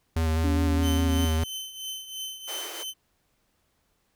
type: tone with vibrato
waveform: square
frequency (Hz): 80.4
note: E2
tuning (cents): -43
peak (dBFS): -23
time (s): 0.16-1.44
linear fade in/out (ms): 5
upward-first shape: square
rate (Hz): 4.9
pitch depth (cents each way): 20
type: tone with pitch glide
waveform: sine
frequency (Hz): 285.6 to 269.6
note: D4 to C#4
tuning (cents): -48 to -48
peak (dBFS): -26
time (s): 0.44-1.25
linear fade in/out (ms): 2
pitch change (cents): -100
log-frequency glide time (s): 0.67-1.09
type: tone with tremolo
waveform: sawtooth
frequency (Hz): 3065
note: G7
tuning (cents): -40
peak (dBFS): -28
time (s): 0.81-2.94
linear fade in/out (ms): 50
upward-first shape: triangle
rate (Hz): 3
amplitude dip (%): 75
type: high-pass noise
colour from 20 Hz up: pink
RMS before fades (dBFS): -39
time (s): 2.47-2.84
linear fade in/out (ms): 20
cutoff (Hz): 320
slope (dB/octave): 96
effects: pink hiss -71 dBFS RMS until 4.15 s